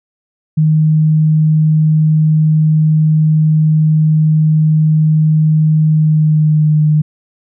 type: tone with pitch glide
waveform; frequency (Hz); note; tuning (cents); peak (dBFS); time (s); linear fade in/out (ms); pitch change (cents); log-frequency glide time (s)
sine; 155.56 to 152.53; D#3 to D#3; 0 to -34; -7; 0.57-7.02; 10; -34; 5.9-6.82
effects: none